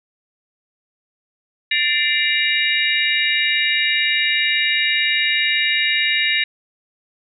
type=tone cluster; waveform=sine; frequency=1778 / 2085 / 2347 / 2845 / 3785 Hz; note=A6 / C7 / D7 / F7 / A#7; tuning=+18 / -7 / -2 / +31 / +26 cents; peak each=-22 dBFS; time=1.71-6.44 s; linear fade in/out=5 ms; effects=none